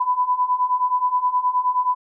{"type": "beating tone pair", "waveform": "sine", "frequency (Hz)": [992, 1001.5], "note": ["B5", "B5"], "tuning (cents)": [7, 24], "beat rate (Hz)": 9.5, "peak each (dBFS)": [-22, -19], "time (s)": [0, 1.95], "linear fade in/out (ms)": 10, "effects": []}